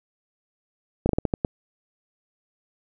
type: slowing click train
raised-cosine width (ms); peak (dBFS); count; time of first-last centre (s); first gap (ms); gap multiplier
2; -8; 7; 1.06-1.448; 32; 1.28
effects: none